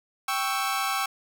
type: chord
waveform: sawtooth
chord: C# diminished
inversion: second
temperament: equal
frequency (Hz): 784 / 1108.7 / 1318.5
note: G5 / C#6 / E6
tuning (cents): 0 / 0 / 0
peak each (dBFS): -26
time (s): 0.28-1.06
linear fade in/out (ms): 5
effects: none